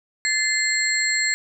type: tone cluster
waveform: sine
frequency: 1741 / 2075 / 4232 / 7610 Hz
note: A6 / C7 / C8 / A#8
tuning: -19 / -15 / +19 / +35 cents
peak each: -25 / -23 / -26 / -25 dBFS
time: 0.25-1.34 s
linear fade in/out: 0 ms
effects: none